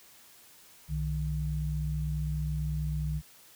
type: tone pair together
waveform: sine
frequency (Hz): 63.3 / 152.52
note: B1 / D#3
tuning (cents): +43 / -34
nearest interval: octave + minor third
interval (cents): 1523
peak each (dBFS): -32 / -31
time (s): 0.88-3.22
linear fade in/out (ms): 50
effects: white hiss -56 dBFS RMS until 3.55 s